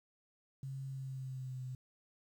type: tone with pitch glide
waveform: sine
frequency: 134.9 to 128.14 Hz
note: C#3 to C3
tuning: -47 to -36 cents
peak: -40 dBFS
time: 0.63-1.75 s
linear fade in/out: 2 ms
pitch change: -89 cents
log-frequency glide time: 0.87-1.62 s
effects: 11-bit